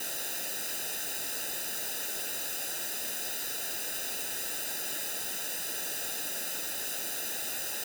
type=noise with comb filter; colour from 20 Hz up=white; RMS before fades=-35 dBFS; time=0-7.84 s; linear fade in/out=5 ms; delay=0.91 ms; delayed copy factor=-0.9; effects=none